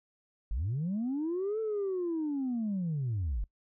sine linear two-way sweep, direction up then down, 42.36 to 447.4 to 42.36 Hz, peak -28 dBFS, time 0.51-3.44 s, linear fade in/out 0 ms, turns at 1.6 s, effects noise-tail reverb RT60 0.1 s tail -23 dB re dry + tanh soft clip ceiling -27 dBFS

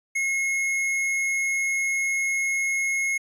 sine tone with hard clipping, 2166 Hz, C#7, 41 cents flat, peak -24 dBFS, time 0.15-3.18 s, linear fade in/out 10 ms, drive 11 dB, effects resampled to 32000 Hz

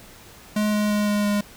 square tone with pitch steps, 210.9 / 209.6 / 208.2 / 206.9 / 205.6 Hz, G#3 / G#3 / G#3 / G#3 / G#3, +27 / +16 / +5 / -6 / -17 cents, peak -20 dBFS, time 0.56-1.41 s, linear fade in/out 5 ms, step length 170 ms, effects pink hiss -46 dBFS RMS until 1.56 s

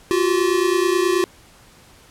square tone pair together, 349.7 / 379 Hz, F4 / F#4, +2 / +42 cents, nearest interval minor second, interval 140 cents, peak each -19 / -20 dBFS, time 0.11-1.24 s, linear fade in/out 0 ms, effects pink hiss -49 dBFS RMS until 2.1 s + low-pass 12000 Hz 12 dB/octave

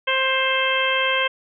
harmonic tone, 527 Hz, C5, 12 cents sharp, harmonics 1 / 2 / 3 / 4 / 5 / 6, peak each -25 / -25 / -25 / -25 / -25 / -25 dBFS, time 0.07-1.28 s, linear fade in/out 10 ms, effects none

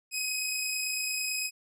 15% pulse tone pair together, 2500 / 2529 Hz, D#7 / D#7, +8 / +28 cents, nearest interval unison, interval 20 cents, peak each -33 / -23 dBFS, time 0.11-1.51 s, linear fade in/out 50 ms, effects none

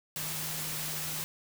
sine tone in noise, 155.56 Hz, D#3, in tune, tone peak -43 dBFS, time 0.16-1.24 s, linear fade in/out 0 ms, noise white, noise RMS -36 dBFS, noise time 0.16-1.24 s, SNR -10 dB, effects none

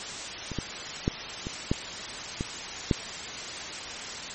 clicks, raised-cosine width 3 ms, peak -21 / -16 / -10 / -20 / -10 / -16 / -8 dBFS, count 7, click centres 0.517 / 0.587 / 1.079 / 1.469 / 1.715 / 2.409 / 2.912 s, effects white hiss -36 dBFS RMS until 4.34 s + MP3 32 kbps

